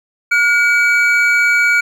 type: tone pair together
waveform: triangle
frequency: 1437.6 / 2282 Hz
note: F6 / C#7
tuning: +50 / +50 cents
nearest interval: minor sixth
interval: 800 cents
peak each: -11 dBFS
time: 0.31-1.81 s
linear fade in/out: 10 ms
effects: none